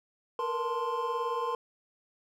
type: tone cluster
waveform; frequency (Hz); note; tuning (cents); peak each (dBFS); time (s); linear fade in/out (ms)
triangle; 460 / 478.2 / 885 / 1044; A#4 / A#4 / A5 / C6; -23 / +44 / +10 / -4; -36 / -33 / -36 / -30; 0.39-1.55; 2
effects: none